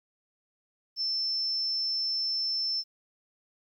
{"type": "tone", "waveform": "sine", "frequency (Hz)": 5320, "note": "E8", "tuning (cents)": 15, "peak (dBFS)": -27, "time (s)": [0.96, 2.84], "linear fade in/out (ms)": 50, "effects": ["11-bit"]}